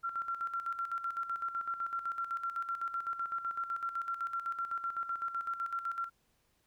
sine tone with tremolo, 1367 Hz, F6, 37 cents flat, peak -32 dBFS, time 0.03-6.1 s, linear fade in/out 20 ms, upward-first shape square, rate 7.9 Hz, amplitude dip 65%, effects pink hiss -74 dBFS RMS until 6.66 s

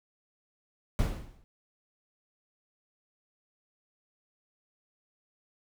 brown noise with exponential decay, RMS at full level -23 dBFS, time 0.99-1.44 s, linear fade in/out 0 ms, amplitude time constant 96 ms, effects none

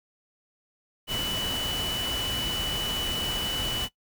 sine tone in noise, 2969 Hz, F#7, 5 cents sharp, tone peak -29 dBFS, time 1.07-3.89 s, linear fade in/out 50 ms, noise pink, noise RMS -33 dBFS, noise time 1.07-3.89 s, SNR +1 dB, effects noise-tail reverb RT60 0.1 s tail -19 dB re dry

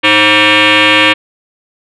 sine tone with frequency modulation, 311.1 Hz, D#4, in tune, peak -3 dBFS, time 0.03-1.14 s, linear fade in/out 20 ms, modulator 421 Hz, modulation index 7.2, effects tanh soft clip ceiling -2 dBFS

